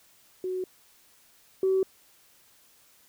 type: tone pair in turn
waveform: sine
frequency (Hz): 370 / 380.4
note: F#4 / F#4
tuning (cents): 0 / +48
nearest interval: unison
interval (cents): 48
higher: second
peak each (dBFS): -28 / -20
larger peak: second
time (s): 0.44-0.64 / 1.63-1.83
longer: neither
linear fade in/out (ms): 2
effects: tanh soft clip ceiling -16 dBFS + white hiss -60 dBFS RMS until 3.08 s